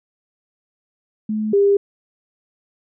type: tone pair in turn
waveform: sine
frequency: 215 / 401 Hz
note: A3 / G4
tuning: -40 / +39 cents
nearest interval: major seventh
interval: 1079 cents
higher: second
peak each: -19 / -11 dBFS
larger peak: second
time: 1.29-1.53 / 1.53-1.77 s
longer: neither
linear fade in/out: 5 ms
effects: none